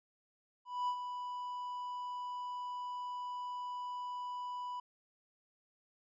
triangle tone with ADSR envelope, 987.8 Hz, B5, in tune, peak -29 dBFS, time 0.65-4.8 s, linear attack 230 ms, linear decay 72 ms, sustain -8 dB, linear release 5 ms, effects resampled to 16000 Hz

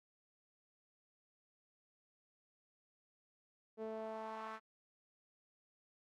sawtooth tone with band-pass filter sweep, 220 Hz, A3, in tune, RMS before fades -45 dBFS, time 3.77-4.6 s, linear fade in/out 50 ms, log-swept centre 470 to 1300 Hz, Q 2.5, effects AAC 64 kbps

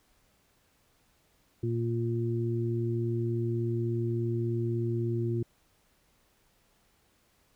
harmonic tone, 116.54 Hz, A#2, in tune, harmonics 1 / 2 / 3, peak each -29 / -37 / -32 dBFS, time 1.63-5.43 s, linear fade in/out 5 ms, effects pink hiss -68 dBFS RMS until 7.55 s

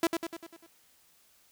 sawtooth tone with echo, 332.7 Hz, E4, 16 cents sharp, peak -19 dBFS, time 0.03-0.07 s, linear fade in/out 2 ms, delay 99 ms, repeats 6, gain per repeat -5 dB, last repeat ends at 0.664 s, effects white hiss -64 dBFS RMS until 1.51 s

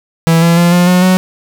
45% pulse tone with pitch steps, 164.81 / 168.66 / 172.6 / 176.64 / 180.77 / 184.99 Hz, E3 / E3 / F3 / F3 / F#3 / F#3, 0 / +40 / -20 / +20 / -40 / 0 cents, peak -6 dBFS, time 0.27-1.17 s, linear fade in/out 0 ms, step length 150 ms, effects none

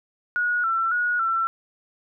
sine tone with vibrato, 1397 Hz, F6, in tune, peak -20 dBFS, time 0.36-1.47 s, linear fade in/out 0 ms, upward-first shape square, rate 1.8 Hz, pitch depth 67 cents each way, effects none

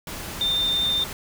sine tone in noise, 3606 Hz, A7, 42 cents sharp, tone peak -20 dBFS, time 0.41-1.04 s, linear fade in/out 2 ms, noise pink, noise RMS -34 dBFS, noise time 0.07-1.13 s, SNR +11 dB, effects none

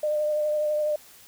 sine tone with vibrato, 603 Hz, D5, 46 cents sharp, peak -22 dBFS, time 0.03-0.96 s, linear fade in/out 5 ms, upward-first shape triangle, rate 12 Hz, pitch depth 21 cents each way, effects white hiss -51 dBFS RMS until 1.27 s

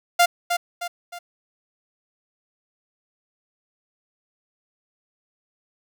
sawtooth tone with echo, 698.5 Hz, F5, in tune, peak -9 dBFS, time 0.19-0.26 s, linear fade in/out 10 ms, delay 310 ms, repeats 3, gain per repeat -7 dB, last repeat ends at 1.19 s, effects none

